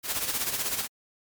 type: noise with tremolo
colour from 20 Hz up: white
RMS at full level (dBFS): -27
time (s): 0.03-0.88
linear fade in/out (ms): 50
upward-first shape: sine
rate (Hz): 16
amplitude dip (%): 60
effects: MP3 96 kbps